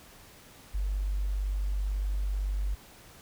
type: tone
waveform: sine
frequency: 48.97 Hz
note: G1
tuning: 1 cent flat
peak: -27 dBFS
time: 0.74-2.75 s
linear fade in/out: 10 ms
effects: pink hiss -53 dBFS RMS until 3.21 s